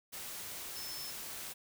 sine tone in noise, 5274 Hz, E8, in tune, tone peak -44 dBFS, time 0.75-1.12 s, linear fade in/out 20 ms, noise white, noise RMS -44 dBFS, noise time 0.12-1.54 s, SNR -3 dB, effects none

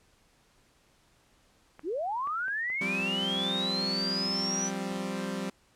clicks, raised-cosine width 0.5 ms, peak -32 dBFS, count 8, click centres 1.794 / 2.273 / 2.482 / 2.701 / 2.999 / 3.707 / 3.909 / 4.92 s
sine linear sweep, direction up, 274.8 to 6000 Hz, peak -29 dBFS, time 1.83-4.71 s, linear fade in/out 50 ms
sawtooth chord, F suspended second, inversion none, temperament equal, 174.61 / 196 / 261.6 Hz, F3 / G3 / C4, 0 / 0 / 0 cents, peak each -35 / -30 / -34 dBFS, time 2.81-5.5 s, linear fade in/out 5 ms
effects pink hiss -65 dBFS RMS until 5.75 s + low-pass 10000 Hz 12 dB/octave

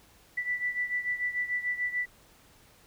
sine beating tone pair, 1970 / 1976.8 Hz, B6 / B6, -5 / +1 cents, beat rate 6.8 Hz, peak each -30 / -34 dBFS, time 0.37-2.06 s, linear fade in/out 10 ms, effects pink hiss -59 dBFS RMS until 2.86 s

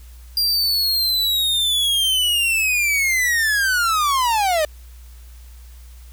45% pulse linear sweep, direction down, 4800 to 591 Hz, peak -16 dBFS, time 0.37-4.65 s, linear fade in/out 2 ms, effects added 60 Hz sine -38 dBFS peak until 6.12 s + white hiss -52 dBFS RMS until 6.12 s

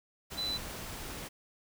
sine tone in noise, 3997 Hz, B7, 20 cents sharp, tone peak -32 dBFS, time 0.37-0.58 s, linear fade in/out 20 ms, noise pink, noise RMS -42 dBFS, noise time 0.3-1.29 s, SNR +7 dB, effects none

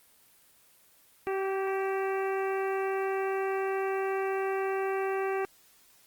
harmonic tone with a mistuned harmonic, 386.1 Hz, G4, 26 cents flat, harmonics 1 / 2 / 3 / 4 / 5 / 6 / 7, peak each -29 / -35 / -39 / -41 / -43 / -45 / -46 dBFS, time 1.27-5.45 s, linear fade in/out 0 ms, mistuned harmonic 4, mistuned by +30 cents, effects white hiss -61 dBFS RMS until 6.06 s + Opus 24 kbps

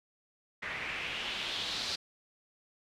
white noise with low-pass filter sweep, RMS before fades -37 dBFS, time 0.62-1.96 s, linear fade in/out 10 ms, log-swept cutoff 2000 to 4500 Hz, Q 3.1, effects none

